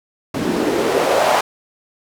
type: noise with band-pass filter sweep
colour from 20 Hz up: white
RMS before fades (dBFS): -17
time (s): 0.34-1.41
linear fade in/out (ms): 5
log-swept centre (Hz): 230 to 770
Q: 2.4
effects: none